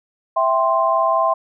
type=chord; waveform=sine; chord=C major; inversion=first; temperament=equal; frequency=659.3 / 784 / 1046.5 Hz; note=E5 / G5 / C6; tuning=0 / 0 / 0 cents; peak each=-18 / -22 / -17 dBFS; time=0.36-1.34 s; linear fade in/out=10 ms; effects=none